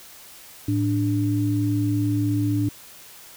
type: tone pair together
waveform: sine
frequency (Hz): 109.9 / 293.8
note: A2 / D4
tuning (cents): -2 / +1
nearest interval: octave + perfect fourth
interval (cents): 1703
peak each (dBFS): -22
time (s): 0.68-2.69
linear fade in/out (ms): 5
effects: white hiss -45 dBFS RMS until 3.36 s